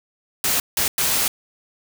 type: noise bursts at uneven times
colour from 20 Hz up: white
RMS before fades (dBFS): -20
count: 3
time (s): 0.44-0.6 / 0.77-0.88 / 0.98-1.28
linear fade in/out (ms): 2
effects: none